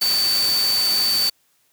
sine tone in noise, 4554 Hz, C#8, 46 cents sharp, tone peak -17 dBFS, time 0.01-1.3 s, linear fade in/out 10 ms, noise white, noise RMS -26 dBFS, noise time 0.01-1.3 s, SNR +6 dB, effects white hiss -63 dBFS RMS until 1.72 s + high-pass 60 Hz 12 dB/octave

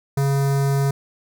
square tone with notch filter, 138.59 Hz, C#3, in tune, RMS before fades -19 dBFS, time 0.17-0.91 s, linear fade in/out 5 ms, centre 2900 Hz, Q 0.83, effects none

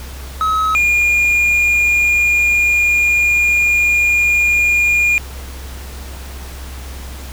triangle tone pair in turn, 1281 / 2422 Hz, E6 / D#7, -50 / -47 cents, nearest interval major seventh, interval 1103 cents, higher second, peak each -11 / -9 dBFS, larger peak second, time 0.41-0.75 / 0.75-5.18 s, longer second, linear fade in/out 0 ms, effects added 66 Hz sine -28 dBFS peak until 7.32 s + pink hiss -35 dBFS RMS until 7.32 s

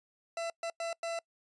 40% pulse tone bursts at uneven times, 670 Hz, E5, 28 cents sharp, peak -33 dBFS, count 4, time 0.37-0.5 / 0.63-0.7 / 0.8-0.93 / 1.03-1.19 s, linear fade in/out 2 ms, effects noise-tail reverb RT60 0.1 s tail -25 dB re dry + resampled to 22050 Hz

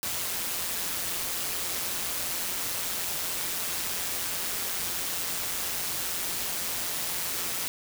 white noise with amplitude modulation, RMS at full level -29 dBFS, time 0.03-7.68 s, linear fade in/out 0 ms, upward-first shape sine, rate 176 Hz, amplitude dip 50%, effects none

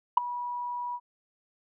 sine tone with ADSR envelope, 972 Hz, B5, 28 cents flat, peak -11 dBFS, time 0.17-1 s, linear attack 6 ms, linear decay 7 ms, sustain -20 dB, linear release 54 ms, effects tanh soft clip ceiling -9 dBFS

